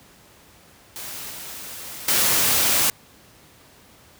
white noise with level steps, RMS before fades -34 / -36 / -19 dBFS, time 0.96-2.9 s, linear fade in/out 0 ms, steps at 1.3 / 2.08 s, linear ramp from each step 5 ms, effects pink hiss -51 dBFS RMS until 4.19 s + high-pass 60 Hz 12 dB/octave

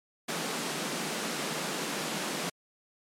pink high-pass noise, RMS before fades -33 dBFS, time 0.28-2.5 s, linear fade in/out 10 ms, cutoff 150 Hz, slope 96 dB/octave, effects low-pass 10000 Hz 12 dB/octave + MP3 96 kbps

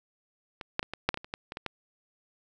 clicks, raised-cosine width 0.3 ms, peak -22 / -10 / -19 / -19 / -7 / -15 / -20 / -27 / -17 / -22 / -20 / -16 dBFS, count 12, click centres 0.612 / 0.794 / 0.829 / 0.936 / 1.09 / 1.143 / 1.174 / 1.245 / 1.339 / 1.521 / 1.571 / 1.663 s, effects none

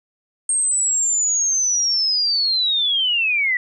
sine linear sweep, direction down, 8550 to 1926 Hz, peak -16 dBFS, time 0.49-3.57 s, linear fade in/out 2 ms, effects none

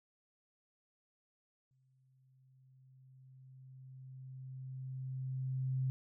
sine tone with exponential growth, 130.81 Hz, C3, in tune, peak -31 dBFS, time 1.71-5.9 s, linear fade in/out 0 ms, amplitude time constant 910 ms, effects none

